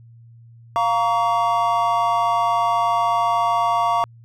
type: chord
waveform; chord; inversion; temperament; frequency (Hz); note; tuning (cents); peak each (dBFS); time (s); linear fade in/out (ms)
triangle; Bb minor; second; equal with one note detuned; 698.5 / 932.3 / 1132; F5 / Bb5 / Db6; 0 / 0 / +36; -19; 0.76-4.04; 0
effects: added 116 Hz sine -43 dBFS peak until 4.24 s